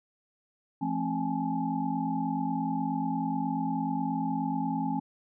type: tone cluster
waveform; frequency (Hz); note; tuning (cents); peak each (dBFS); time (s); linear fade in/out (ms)
sine; 170.2 / 217.6 / 266.9 / 824 / 864; F3 / A3 / C4 / G#5 / A5; -44 / -19 / +35 / -14 / -32; -34 / -35 / -31 / -36 / -36; 0.81-5; 10
effects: none